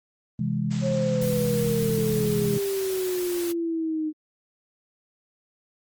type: chord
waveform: sine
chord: C augmented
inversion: none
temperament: equal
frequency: 130.81 / 164.81 / 207.7 Hz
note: C3 / E3 / G#3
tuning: 0 / 0 / 0 cents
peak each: -28 / -28 / -27 dBFS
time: 0.39-2.58 s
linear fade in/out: 5 ms
type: noise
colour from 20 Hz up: white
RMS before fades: -36 dBFS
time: 0.7-3.53 s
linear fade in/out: 20 ms
type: exponential sweep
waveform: sine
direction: down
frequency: 545 to 306.4 Hz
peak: -24 dBFS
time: 0.81-4.13 s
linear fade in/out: 50 ms
effects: Opus 24 kbps